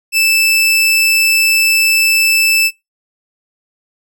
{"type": "tone", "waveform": "sawtooth", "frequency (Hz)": 2637, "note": "E7", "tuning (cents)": 0, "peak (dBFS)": -6, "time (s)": [0.12, 2.71], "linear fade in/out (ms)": 50, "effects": ["noise-tail reverb RT60 0.2 s tail -22 dB re dry"]}